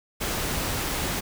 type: noise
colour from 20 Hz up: pink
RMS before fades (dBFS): -28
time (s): 0.2-1.21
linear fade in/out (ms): 20
effects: none